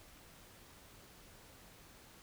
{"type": "silence", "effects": ["pink hiss -59 dBFS RMS until 2.22 s"]}